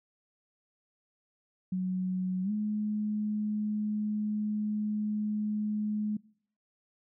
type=tone with pitch glide; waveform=sine; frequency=185 to 211.3 Hz; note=F#3 to G#3; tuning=0 to +30 cents; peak=-28 dBFS; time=1.72-6.17 s; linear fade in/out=5 ms; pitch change=+230 cents; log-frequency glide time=2.43-2.51 s; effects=noise-tail reverb RT60 0.6 s tail -23 dB re dry